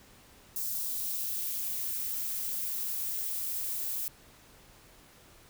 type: noise with high-pass filter sweep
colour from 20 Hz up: violet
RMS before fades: -34 dBFS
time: 0.56-4.08 s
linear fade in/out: 0 ms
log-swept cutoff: 5100 to 230 Hz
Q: 1.1
effects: pink hiss -57 dBFS RMS until 5.49 s